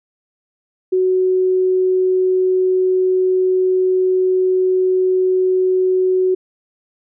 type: tone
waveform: sine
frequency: 371.4 Hz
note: F#4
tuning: 7 cents sharp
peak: -12 dBFS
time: 0.92-6.35 s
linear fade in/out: 10 ms
effects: none